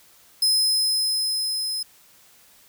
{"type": "tone with level ramp", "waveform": "sawtooth", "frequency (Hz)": 5100, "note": "D#8", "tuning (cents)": 42, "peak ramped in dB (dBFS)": [-14, -23], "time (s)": [0.42, 1.83], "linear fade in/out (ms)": 5, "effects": ["white hiss -54 dBFS RMS until 2.68 s"]}